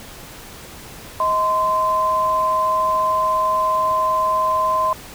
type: tone pair together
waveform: sine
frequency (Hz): 631.4 / 1033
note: D#5 / C6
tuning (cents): +25 / -22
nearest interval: major sixth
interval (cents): 853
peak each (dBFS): -23 / -16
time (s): 1.2-4.93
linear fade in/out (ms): 2
effects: pink hiss -38 dBFS RMS until 5.14 s